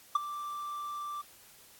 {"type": "tone with ADSR envelope", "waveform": "triangle", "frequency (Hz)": 1174.7, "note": "D6", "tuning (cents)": 0, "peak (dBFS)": -18, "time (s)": [0.15, 1.22], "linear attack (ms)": 6, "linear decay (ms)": 16, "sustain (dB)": -16, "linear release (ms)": 14, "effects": ["white hiss -57 dBFS RMS until 1.79 s", "AAC 64 kbps"]}